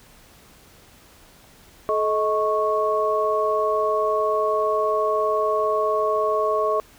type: tone cluster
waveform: sine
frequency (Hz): 431.5 / 631 / 1102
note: A4 / D#5 / C#6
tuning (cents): -34 / +24 / -11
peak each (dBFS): -23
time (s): 1.89-6.8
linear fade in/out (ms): 0
effects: pink hiss -51 dBFS RMS until 6.98 s